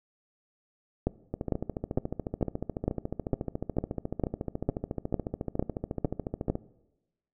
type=two click trains; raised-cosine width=2 ms; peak=-12 / -18 dBFS; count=13 / 74; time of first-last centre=1.07-6.5 / 1.34-6.554 s; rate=2.21 / 14 Hz; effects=noise-tail reverb RT60 1.0 s tail -20 dB re dry